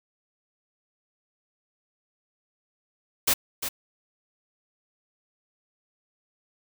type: noise with echo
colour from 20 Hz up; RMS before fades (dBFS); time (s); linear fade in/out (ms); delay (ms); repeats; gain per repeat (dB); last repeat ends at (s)
white; -21; 3.27-3.34; 10; 350; 1; -9; 3.69
effects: none